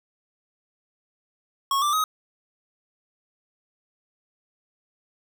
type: tone with pitch steps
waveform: square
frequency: 1099 / 1177.9 / 1262.4 Hz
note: C#6 / D6 / D#6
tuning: -15 / +5 / +25 cents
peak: -21 dBFS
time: 1.71-2.04 s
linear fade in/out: 2 ms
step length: 110 ms
effects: none